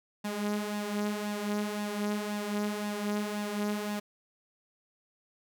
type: tone with flanger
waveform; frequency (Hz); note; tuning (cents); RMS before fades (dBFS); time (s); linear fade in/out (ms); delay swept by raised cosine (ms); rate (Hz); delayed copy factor
sawtooth; 207.7; G#3; 0; -33; 0.24-4; 10; 1.1 to 5; 1.9; +0.55
effects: none